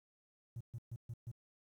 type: tone bursts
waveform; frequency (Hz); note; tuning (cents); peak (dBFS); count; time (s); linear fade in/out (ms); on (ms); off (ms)
triangle; 116.54; A#2; 0; -38; 5; 0.56-1.315; 5; 47; 130
effects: tanh soft clip ceiling -38 dBFS + 12-bit